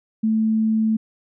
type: tone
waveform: sine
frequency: 220 Hz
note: A3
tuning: in tune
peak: -16 dBFS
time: 0.23-0.97 s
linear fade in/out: 10 ms
effects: none